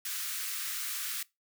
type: high-pass noise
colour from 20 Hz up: white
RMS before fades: -36 dBFS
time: 0.05-1.23 s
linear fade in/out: 5 ms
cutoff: 1200 Hz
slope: 48 dB/octave
effects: noise-tail reverb RT60 0.2 s tail -21 dB re dry